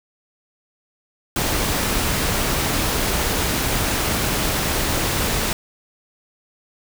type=noise; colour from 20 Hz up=pink; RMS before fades=-21 dBFS; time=1.36-5.53 s; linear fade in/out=2 ms; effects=none